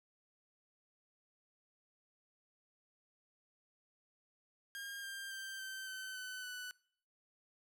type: tone with pitch steps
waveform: sawtooth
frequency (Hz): 1614 / 1592.7 / 1571.7 / 1550.9 / 1530.5 / 1510.3 / 1490.3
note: G#6 / G6 / G6 / G6 / G6 / F#6 / F#6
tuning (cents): -50 / +27 / +4 / -19 / -42 / +35 / +12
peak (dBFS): -40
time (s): 4.75-6.71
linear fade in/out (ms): 0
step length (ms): 280
effects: noise-tail reverb RT60 0.6 s tail -23 dB re dry